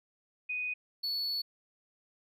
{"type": "tone pair in turn", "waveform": ["sine", "triangle"], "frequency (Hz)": [2489, 4424], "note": ["D#7", "C#8"], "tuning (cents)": [0, -4], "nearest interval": "minor seventh", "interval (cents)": 996, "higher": "second", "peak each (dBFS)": [-32, -30], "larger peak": "second", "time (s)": [[0.49, 0.74], [1.03, 1.42]], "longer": "second", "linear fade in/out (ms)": 10, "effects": []}